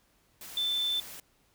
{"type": "tone in noise", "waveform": "sine", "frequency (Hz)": 3533, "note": "A7", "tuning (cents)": 6, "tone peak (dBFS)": -27, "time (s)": [0.57, 1], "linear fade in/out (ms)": 2, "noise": "white", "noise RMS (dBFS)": -45, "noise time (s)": [0.41, 1.2], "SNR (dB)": 15, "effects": ["pink hiss -68 dBFS RMS until 1.54 s"]}